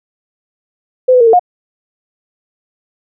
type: tone with pitch steps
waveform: sine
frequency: 510 / 501 / 464.4 / 449.4 / 717 Hz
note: C5 / B4 / A#4 / A4 / F5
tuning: -44 / +25 / -7 / +37 / +45 cents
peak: -4 dBFS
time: 1.08-1.395 s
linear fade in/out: 10 ms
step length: 63 ms
effects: none